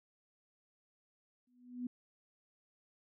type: tone with exponential growth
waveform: sine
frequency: 246.9 Hz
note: B3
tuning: in tune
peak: -34 dBFS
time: 1.47-1.87 s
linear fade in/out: 5 ms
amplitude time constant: 85 ms
effects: none